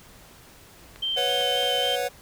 click train, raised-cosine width 0.3 ms, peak -26 dBFS, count 5, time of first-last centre 0.96-1.857 s, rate 4.46 Hz
sine tone with vibrato, 3106 Hz, G7, 17 cents flat, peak -24 dBFS, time 1.02-1.96 s, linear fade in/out 10 ms, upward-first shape square, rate 3.7 Hz, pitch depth 16 cents each way
square chord, B suspended second, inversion none, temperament equal with one note detuned, 493.9 / 554.4 / 731.5 Hz, B4 / C#5 / F#5, 0 / 0 / -20 cents, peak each -30 dBFS, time 1.16-2.09 s, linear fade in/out 20 ms
effects pink hiss -50 dBFS RMS until 2.21 s

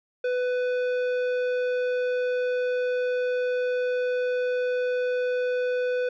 sine tone with tanh clipping, 498.3 Hz, B4, 15 cents sharp, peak -25 dBFS, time 0.24-6.09 s, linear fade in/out 5 ms, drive 12 dB, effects none

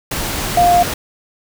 sine tone in noise, 703 Hz, F5, 11 cents sharp, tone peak -8 dBFS, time 0.57-0.83 s, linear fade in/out 5 ms, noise pink, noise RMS -21 dBFS, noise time 0.11-0.94 s, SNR +10 dB, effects none

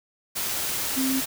sine tone in noise, 264.1 Hz, C4, 16 cents sharp, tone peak -23 dBFS, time 0.96-1.21 s, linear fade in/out 20 ms, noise white, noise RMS -28 dBFS, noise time 0.35-1.26 s, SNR +2 dB, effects none

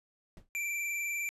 brown noise with exponential decay, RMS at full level -40 dBFS, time 0.37-0.49 s, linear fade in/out 1 ms, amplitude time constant 24 ms
square tone with vibrato, 2346 Hz, D7, 2 cents flat, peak -33 dBFS, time 0.55-1.29 s, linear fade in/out 0 ms, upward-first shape triangle, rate 20 Hz, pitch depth 39 cents each way
effects resampled to 32000 Hz

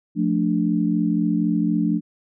sine chord, D minor, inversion first, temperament just, 176.2 / 220.2 / 293.7 Hz, F3 / A3 / D4, +16 / +2 / 0 cents, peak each -22 dBFS, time 0.15-2.01 s, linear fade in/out 50 ms, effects none

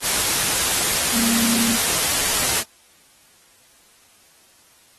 sine tone in noise, 231 Hz, A#3, 16 cents flat, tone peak -21 dBFS, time 1.12-1.78 s, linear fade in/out 50 ms, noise white, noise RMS -20 dBFS, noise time 0.01-2.64 s, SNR -4 dB, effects white hiss -54 dBFS RMS until 4.98 s + AAC 32 kbps

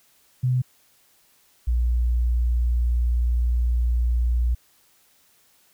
sine tone pair in turn, 126.6 / 59.75 Hz, B2 / A#1, +43 / +43 cents, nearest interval octave + minor second, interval 1300 cents, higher first, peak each -18 dBFS, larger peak neither, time 0.43-0.62 / 1.67-4.55 s, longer second, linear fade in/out 10 ms, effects white hiss -60 dBFS RMS until 5.73 s

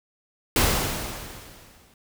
pink noise with exponential decay, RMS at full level -18 dBFS, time 0.56-1.94 s, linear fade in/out 2 ms, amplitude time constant 300 ms, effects none

